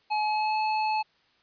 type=tone with pitch glide; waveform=square; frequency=850 to 863.4 Hz; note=G#5 to A5; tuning=+40 to -33 cents; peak=-25 dBFS; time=0.1-1.03 s; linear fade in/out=20 ms; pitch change=+27 cents; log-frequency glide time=0.23-0.57 s; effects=white hiss -65 dBFS RMS until 1.42 s + resampled to 11025 Hz